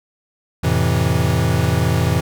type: chord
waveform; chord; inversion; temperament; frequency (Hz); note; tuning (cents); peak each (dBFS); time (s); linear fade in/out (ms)
square; F major seventh; none; equal; 87.31 / 110 / 130.81 / 164.81; F2 / A2 / C3 / E3; 0 / 0 / 0 / 0; -21; 0.63-2.21; 10
effects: none